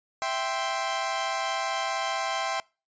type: chord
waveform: sawtooth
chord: C major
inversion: first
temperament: equal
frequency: 659.3 / 784 / 1046.5 Hz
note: E5 / G5 / C6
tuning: 0 / 0 / 0 cents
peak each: -28 / -27 / -28 dBFS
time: 0.22-2.6 s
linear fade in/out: 0 ms
effects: noise-tail reverb RT60 0.3 s tail -24 dB re dry + resampled to 16000 Hz